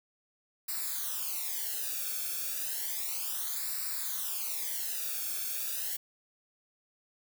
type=noise with flanger; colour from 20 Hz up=blue; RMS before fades=-35 dBFS; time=0.68-5.97 s; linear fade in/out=10 ms; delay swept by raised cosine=0.31 to 1.02 ms; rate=0.32 Hz; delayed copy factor=-0.9; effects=none